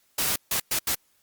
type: noise bursts at uneven times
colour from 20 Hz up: white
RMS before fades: -25 dBFS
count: 4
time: 0.18-0.36 / 0.51-0.6 / 0.71-0.79 / 0.87-0.95 s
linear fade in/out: 5 ms
effects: white hiss -66 dBFS RMS until 1.22 s + Opus 48 kbps